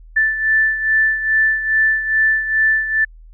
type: beating tone pair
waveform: sine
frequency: 1760 / 1762.4 Hz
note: A6 / A6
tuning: 0 / +2 cents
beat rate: 2.4 Hz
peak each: -14 / -20 dBFS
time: 0.16-3.05 s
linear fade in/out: 10 ms
effects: added 40 Hz sine -38 dBFS peak until 3.33 s